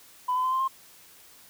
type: tone with pitch steps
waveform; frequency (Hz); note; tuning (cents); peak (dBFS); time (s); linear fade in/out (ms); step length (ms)
sine; 1000 / 1015.1 / 1030.5 / 1046.1 / 1061.9; B5 / B5 / C6 / C6 / C6; +21 / +47 / -27 / -1 / +25; -22; 0.28-0.68; 10; 80
effects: tanh soft clip ceiling -19 dBFS + white hiss -53 dBFS RMS until 1.49 s